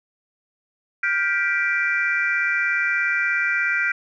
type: chord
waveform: sine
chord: G dominant seventh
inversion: third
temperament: just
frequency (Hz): 1411.2 / 1568 / 1960 / 2352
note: F6 / G6 / B6 / D7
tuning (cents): +18 / 0 / -14 / +2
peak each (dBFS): -24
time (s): 1.03-3.92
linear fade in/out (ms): 5
effects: tanh soft clip ceiling -8 dBFS